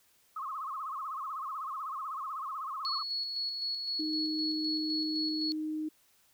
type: tone with vibrato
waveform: sine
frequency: 1169 Hz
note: D6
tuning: 8 cents flat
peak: -35 dBFS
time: 0.36-3.03 s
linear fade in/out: 5 ms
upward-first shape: sine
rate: 16 Hz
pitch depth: 180 cents each way
type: tone with tremolo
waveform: sine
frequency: 4369 Hz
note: C#8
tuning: 26 cents flat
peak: -31 dBFS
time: 2.85-5.52 s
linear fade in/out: 0 ms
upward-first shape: square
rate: 3.9 Hz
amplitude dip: 35%
type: tone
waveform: sine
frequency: 309.7 Hz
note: D#4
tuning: 8 cents flat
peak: -32 dBFS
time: 3.99-5.89 s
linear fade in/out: 10 ms
effects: white hiss -67 dBFS RMS until 6.33 s